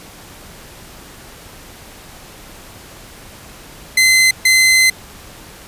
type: tone bursts at uneven times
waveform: sawtooth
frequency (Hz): 2057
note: C7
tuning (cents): -30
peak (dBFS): -5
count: 2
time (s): 3.97-4.31 / 4.45-4.9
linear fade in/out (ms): 5
effects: pink hiss -38 dBFS RMS until 5.67 s + resampled to 32000 Hz